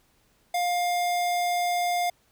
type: tone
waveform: square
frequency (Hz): 706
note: F5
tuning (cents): +19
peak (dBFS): -24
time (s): 0.54-2.1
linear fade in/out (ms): 5
effects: pink hiss -65 dBFS RMS until 2.31 s